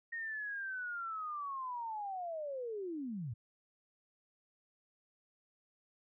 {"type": "linear sweep", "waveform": "sine", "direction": "down", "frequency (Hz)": [1864.7, 102.6], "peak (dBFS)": -38, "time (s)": [0.12, 3.34], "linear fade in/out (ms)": 10, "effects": []}